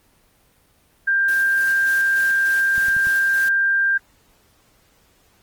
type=tone; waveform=sine; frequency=1589 Hz; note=G6; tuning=23 cents sharp; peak=-15 dBFS; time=1.07-3.98 s; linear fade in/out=10 ms
type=noise with tremolo; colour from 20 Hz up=white; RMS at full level=-35 dBFS; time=1.28-3.49 s; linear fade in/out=5 ms; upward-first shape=square; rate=3.4 Hz; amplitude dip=35%
type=clicks; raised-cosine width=5 ms; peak=-25 dBFS; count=4; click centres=2.78 / 2.884 / 2.966 / 3.07 s
effects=pink hiss -58 dBFS RMS until 5.42 s + Opus 24 kbps